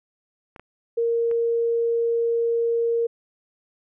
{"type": "clicks", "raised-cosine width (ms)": 0.5, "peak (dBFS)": -27, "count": 3, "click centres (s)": [0.562, 0.596, 1.313]}
{"type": "tone", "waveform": "sine", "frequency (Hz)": 465, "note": "A#4", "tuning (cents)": -4, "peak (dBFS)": -19, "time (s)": [0.97, 3.07], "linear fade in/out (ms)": 10}
{"effects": []}